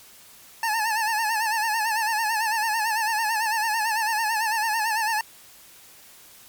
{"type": "tone with vibrato", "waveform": "25% pulse", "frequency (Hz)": 880, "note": "A5", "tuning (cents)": 0, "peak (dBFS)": -18, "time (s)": [0.63, 5.21], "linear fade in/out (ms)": 2, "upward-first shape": "sine", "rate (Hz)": 9, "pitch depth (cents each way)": 82, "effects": ["white hiss -49 dBFS RMS until 6.48 s", "MP3 96 kbps"]}